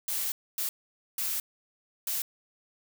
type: noise bursts at uneven times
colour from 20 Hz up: blue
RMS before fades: -31 dBFS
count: 4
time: 0.08-0.32 / 0.58-0.69 / 1.18-1.4 / 2.07-2.22 s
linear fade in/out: 2 ms
effects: none